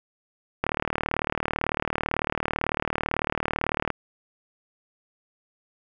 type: click train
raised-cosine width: 0.5 ms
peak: -9 dBFS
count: 125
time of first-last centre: 0.64-3.903 s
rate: 38 Hz
effects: none